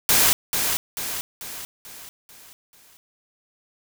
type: noise with echo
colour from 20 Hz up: white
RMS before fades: -17 dBFS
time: 0.09-0.33 s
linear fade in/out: 0 ms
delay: 440 ms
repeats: 6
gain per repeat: -6 dB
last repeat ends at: 2.97 s
effects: none